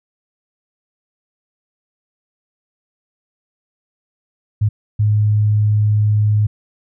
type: tone bursts at uneven times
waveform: sine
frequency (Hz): 105.6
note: G#2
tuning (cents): +29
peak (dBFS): -11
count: 2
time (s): 4.61-4.69 / 4.99-6.47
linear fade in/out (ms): 10
effects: none